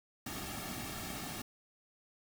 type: noise with comb filter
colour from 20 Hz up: pink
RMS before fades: -42 dBFS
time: 0.26-1.42 s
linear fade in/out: 5 ms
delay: 2 ms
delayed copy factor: -0.7
effects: none